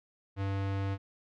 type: tone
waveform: square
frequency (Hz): 98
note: G2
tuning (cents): 0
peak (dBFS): -31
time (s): 0.36-0.98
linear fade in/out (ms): 50
effects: low-pass 3000 Hz 12 dB/octave